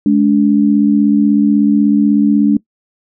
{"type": "tone pair together", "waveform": "sine", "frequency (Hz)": [211, 287.3], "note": ["G#3", "D4"], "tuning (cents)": [28, -38], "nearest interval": "perfect fourth", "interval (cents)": 534, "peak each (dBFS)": -10, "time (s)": [0.06, 2.57], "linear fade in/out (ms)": 2, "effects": ["noise-tail reverb RT60 0.1 s tail -21 dB re dry"]}